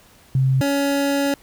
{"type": "tone pair in turn", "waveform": ["sine", "25% pulse"], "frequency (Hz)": [132.4, 280.5], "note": ["C3", "C#4"], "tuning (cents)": [21, 21], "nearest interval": "octave + minor second", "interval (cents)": 1300, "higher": "second", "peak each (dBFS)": -14, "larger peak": "neither", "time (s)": [[0.35, 0.61], [0.61, 1.34]], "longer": "second", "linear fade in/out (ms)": 2, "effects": ["pink hiss -51 dBFS RMS until 1.42 s"]}